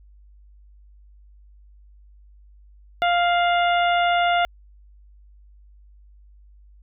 harmonic tone with a mistuned harmonic, 698.5 Hz, F5, in tune, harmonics 1 / 2 / 3 / 4 / 5, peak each -18 / -24 / -28 / -30 / -32 dBFS, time 3.02-4.45 s, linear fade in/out 0 ms, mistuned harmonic 4, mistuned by +29 cents, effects added 50 Hz sine -47 dBFS peak until 6.82 s

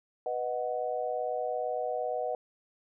sine chord, B major, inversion none, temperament equal, 493.9 / 622.3 / 740 Hz, B4 / D#5 / F#5, 0 / 0 / 0 cents, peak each -34 dBFS, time 0.26-2.35 s, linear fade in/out 2 ms, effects none

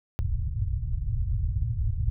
white low-pass noise, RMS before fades -27 dBFS, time 0.19-2.1 s, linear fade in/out 0 ms, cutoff 120 Hz, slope 48 dB/octave, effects none

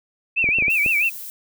sine tone with vibrato, 2489 Hz, D#7, in tune, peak -16 dBFS, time 0.36-1.1 s, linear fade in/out 20 ms, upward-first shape sine, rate 6.1 Hz, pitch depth 160 cents each way
clicks, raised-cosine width 2 ms, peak -17 dBFS, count 6, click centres 0.442 / 0.489 / 0.586 / 0.624 / 0.682 / 0.862 s
violet noise, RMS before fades -34 dBFS, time 0.7-1.3 s, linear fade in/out 0 ms
effects none

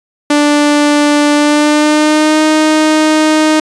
sawtooth tone with pitch glide, 293.7 to 310.1 Hz, D4 to D#4, 0 to -6 cents, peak -3 dBFS, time 0.3-3.6 s, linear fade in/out 5 ms, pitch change +94 cents, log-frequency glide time 1.34-2.42 s, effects resampled to 22050 Hz

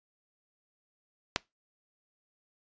clicks, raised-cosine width 0.2 ms, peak -8 / -23 dBFS, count 2, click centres 1.361 / 1.364 s, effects noise-tail reverb RT60 0.2 s tail -22 dB re dry + resampled to 16000 Hz

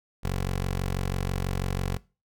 15% pulse tone, 46.11 Hz, F#1, 5 cents flat, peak -20 dBFS, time 0.23-1.98 s, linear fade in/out 20 ms, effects noise-tail reverb RT60 0.3 s tail -20 dB re dry

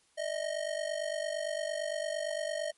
square ring-modulated tone, 622.3 Hz, D#5, in tune, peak -30 dBFS, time 0.17-2.72 s, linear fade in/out 20 ms, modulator 24.4 Hz, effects white hiss -68 dBFS RMS until 2.77 s + MP3 48 kbps

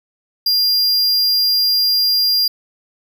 square tone, 4800 Hz, D8, 37 cents sharp, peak -13 dBFS, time 0.46-2.48 s, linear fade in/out 5 ms, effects none

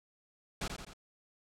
pink noise with echo, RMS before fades -36 dBFS, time 0.61-0.68 s, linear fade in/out 5 ms, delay 85 ms, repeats 3, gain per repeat -5 dB, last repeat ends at 0.935 s, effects low-pass 8000 Hz 12 dB/octave

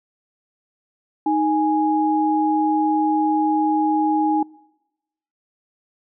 sine tone pair together, 311.1 / 829.7 Hz, D#4 / G#5, 0 / -2 cents, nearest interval octave + perfect fourth, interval 1698 cents, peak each -19 dBFS, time 1.26-4.43 s, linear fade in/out 5 ms, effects noise-tail reverb RT60 1.0 s tail -24 dB re dry

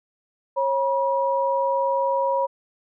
sine tone pair together, 545 / 964.1 Hz, C#5 / B5, -29 / -42 cents, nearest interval minor seventh, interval 987 cents, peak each -22 dBFS, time 0.56-2.47 s, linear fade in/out 20 ms, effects none

